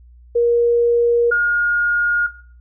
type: tone pair in turn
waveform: sine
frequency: 473.4 / 1427.2 Hz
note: A#4 / F6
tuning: +27 / +37 cents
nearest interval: octave + perfect fifth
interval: 1910 cents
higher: second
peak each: -12 dBFS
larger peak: neither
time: 0.35-1.31 / 1.31-2.27 s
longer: neither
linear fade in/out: 10 ms
effects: noise-tail reverb RT60 0.5 s tail -18 dB re dry + added 60 Hz sine -42 dBFS peak until 2.6 s